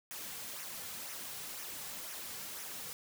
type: noise with flanger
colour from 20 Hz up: white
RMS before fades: -44 dBFS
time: 0.11-2.93 s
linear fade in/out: 0 ms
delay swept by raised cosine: 0.23 to 3.23 ms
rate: 2 Hz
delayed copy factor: -0.5
effects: none